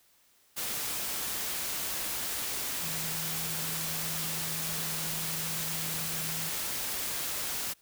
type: tone in noise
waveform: sine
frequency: 160.9 Hz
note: E3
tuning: 42 cents flat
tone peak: -41 dBFS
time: 2.82-6.5 s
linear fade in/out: 20 ms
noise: white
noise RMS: -34 dBFS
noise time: 0.56-7.74 s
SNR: -10 dB
effects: white hiss -65 dBFS RMS until 7.81 s